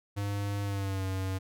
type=tone with pitch glide; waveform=square; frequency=101.1 to 94.88 Hz; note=G#2 to F#2; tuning=-46 to +44 cents; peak=-31 dBFS; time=0.16-1.39 s; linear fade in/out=20 ms; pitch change=-110 cents; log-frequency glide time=0.63-1.05 s; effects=none